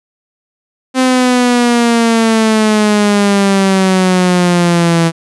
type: exponential sweep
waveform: sawtooth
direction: down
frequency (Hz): 260 to 164.81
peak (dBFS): -4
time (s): 0.94-5.12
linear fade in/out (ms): 50
effects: resampled to 24000 Hz